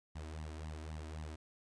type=tone with flanger; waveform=sawtooth; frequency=77.7 Hz; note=D#2; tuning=2 cents flat; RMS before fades=-45 dBFS; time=0.15-1.36 s; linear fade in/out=10 ms; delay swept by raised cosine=1 to 3.2 ms; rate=3.8 Hz; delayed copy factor=+0.8; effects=resampled to 22050 Hz + 13-bit